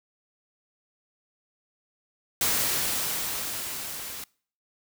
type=noise with level ramp; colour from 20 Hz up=white; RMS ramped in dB=-24 to -38 dBFS; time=2.41-4.24 s; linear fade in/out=2 ms; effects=noise-tail reverb RT60 0.5 s tail -25 dB re dry